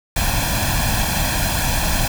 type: noise with comb filter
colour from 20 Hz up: pink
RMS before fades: -19 dBFS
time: 0.16-2.08 s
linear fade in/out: 5 ms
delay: 1.2 ms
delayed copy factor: +0.75
effects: none